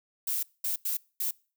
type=noise bursts at uneven times; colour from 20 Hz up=violet; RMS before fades=-30 dBFS; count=4; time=0.27-0.43 / 0.64-0.76 / 0.85-0.97 / 1.2-1.31 s; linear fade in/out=5 ms; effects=noise-tail reverb RT60 0.4 s tail -25 dB re dry